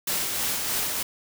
white noise with tremolo, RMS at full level -26 dBFS, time 0.07-1.03 s, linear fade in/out 5 ms, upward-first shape sine, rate 3.2 Hz, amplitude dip 30%, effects none

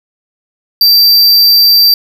square tone, 4683 Hz, D8, 6 cents flat, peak -4 dBFS, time 0.81-1.94 s, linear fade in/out 2 ms, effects none

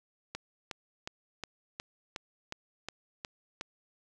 click train, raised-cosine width 0.2 ms, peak -20 dBFS, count 10, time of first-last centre 0.35-3.611 s, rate 2.76 Hz, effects none

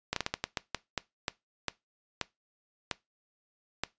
slowing click train, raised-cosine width 0.2 ms, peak -12 dBFS, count 14, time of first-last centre 0.13-3.836 s, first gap 33 ms, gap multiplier 1.32, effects noise-tail reverb RT60 0.2 s tail -20 dB re dry + resampled to 16000 Hz

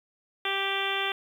harmonic tone with a mistuned harmonic, 392 Hz, G4, in tune, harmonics 1 / 2 / 3 / 4 / 5 / 6 / 7 / 8 / 9, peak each -35 / -35 / -35 / -35 / -35 / -35 / -35 / -35 / -35 dBFS, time 0.45-1.12 s, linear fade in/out 2 ms, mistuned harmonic 9, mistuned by -20 cents, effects 9-bit

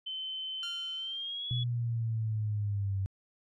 sine tone with pitch glide, 3068 to 3385 Hz, G7 to G#7, -38 to +32 cents, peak -35 dBFS, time 0.06-1.64 s, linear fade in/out 10 ms, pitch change +170 cents, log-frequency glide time 0.96-1.5 s
15% pulse tone with exponential decay, 1396.9 Hz, F6, in tune, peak -33 dBFS, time 0.63-1.42 s, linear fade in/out 1 ms, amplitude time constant 170 ms
sine linear sweep, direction down, 123.7 to 95.6 Hz, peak -29 dBFS, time 1.51-3.06 s, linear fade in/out 0 ms
effects resampled to 24000 Hz

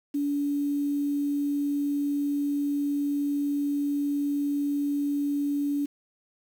sine tone with quantisation, 286.8 Hz, D4, 41 cents flat, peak -24 dBFS, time 0.14-5.86 s, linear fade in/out 10 ms, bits 8, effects none

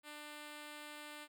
5% pulse tone, 297.9 Hz, D4, 25 cents sharp, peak -37 dBFS, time 0.03-1.28 s, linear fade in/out 50 ms, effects none

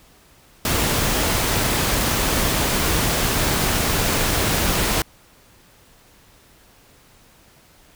pink noise, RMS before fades -20 dBFS, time 0.65-5.02 s, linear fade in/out 2 ms, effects pink hiss -52 dBFS RMS until 7.95 s

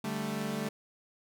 sawtooth chord, D suspended fourth, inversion none, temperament equal, 146.83 / 196 / 220 Hz, D3 / G3 / A3, 0 / 0 / 0 cents, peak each -36 / -33 / -31 dBFS, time 0.04-0.69 s, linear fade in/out 5 ms, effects none

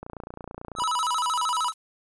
click train, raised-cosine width 1 ms, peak -23 dBFS, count 24, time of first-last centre 0.03-0.82 s, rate 29.1 Hz
square tone with vibrato, 1125 Hz, C#6, 25 cents sharp, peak -24 dBFS, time 0.76-1.73 s, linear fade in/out 50 ms, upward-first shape square, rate 13 Hz, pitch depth 240 cents each way
violet noise with tremolo, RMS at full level -32 dBFS, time 0.98-1.74 s, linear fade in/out 10 ms, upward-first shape sine, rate 16 Hz, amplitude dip 100%
effects resampled to 24000 Hz

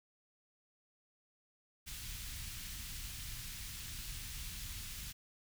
pink band-stop noise, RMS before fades -45 dBFS, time 1.86-5.13 s, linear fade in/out 20 ms, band 110 to 2500 Hz, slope 12 dB/octave, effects none

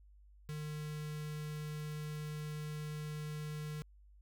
square tone with notch filter, 151.4 Hz, D#3, 47 cents flat, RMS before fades -42 dBFS, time 0.49-3.82 s, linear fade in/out 0 ms, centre 700 Hz, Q 1.1, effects added 50 Hz sine -58 dBFS peak until 4.21 s

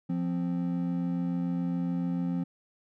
triangle tone pair together, 174.59 / 261.6 Hz, F3 / C4, 0 / 0 cents, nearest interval perfect fifth, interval 700 cents, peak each -27 / -30 dBFS, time 0.09-2.44 s, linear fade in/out 10 ms, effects none

